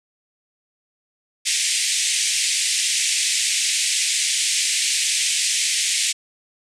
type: band-pass noise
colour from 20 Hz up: white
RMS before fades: -21 dBFS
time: 1.45-6.13 s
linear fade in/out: 20 ms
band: 2000 to 9200 Hz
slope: 48 dB/octave
effects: none